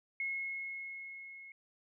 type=tone with level ramp; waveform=sine; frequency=2171 Hz; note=C#7; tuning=37 cents flat; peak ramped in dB=-33 to -49 dBFS; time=0.2-1.52 s; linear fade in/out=2 ms; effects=none

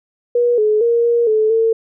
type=tone with pitch steps; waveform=sine; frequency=481.5 / 426.5 / 468.7 / 471.6 / 433.7 / 450.6 Hz; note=B4 / G#4 / A#4 / A#4 / A4 / A4; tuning=-44 / +46 / +9 / +20 / -25 / +41 cents; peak=-11 dBFS; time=0.35-1.73 s; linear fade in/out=5 ms; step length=230 ms; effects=none

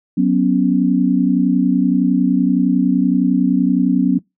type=chord; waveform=sine; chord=F# suspended fourth; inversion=none; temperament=just; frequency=185 / 246.7 / 277.5 Hz; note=F#3 / B3 / C#4; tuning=0 / -2 / +2 cents; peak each=-16 dBFS; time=0.17-4.19 s; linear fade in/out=10 ms; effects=noise-tail reverb RT60 0.2 s tail -25 dB re dry

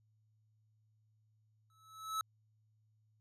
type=tone with exponential growth; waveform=square; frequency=1300 Hz; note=E6; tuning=24 cents flat; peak=-33 dBFS; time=1.7-2.21 s; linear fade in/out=1 ms; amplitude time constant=110 ms; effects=added 108 Hz sine -70 dBFS peak until 3.2 s + resampled to 32000 Hz

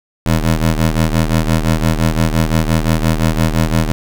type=ring-modulated tone; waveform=20% pulse; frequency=79.4 Hz; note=D#2; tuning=36 cents sharp; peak=-4 dBFS; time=0.26-3.92 s; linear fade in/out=0 ms; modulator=42.6 Hz; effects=none

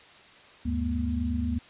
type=tone cluster; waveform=sine; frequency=76.3 / 99.1 / 212.1 / 240.4 Hz; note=D#2 / G2 / G#3 / B3; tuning=-33 / +19 / +37 / -46 cents; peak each=-29 / -36 / -36 / -29 dBFS; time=0.65-1.59 s; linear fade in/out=10 ms; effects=white hiss -52 dBFS RMS until 1.69 s + resampled to 8000 Hz

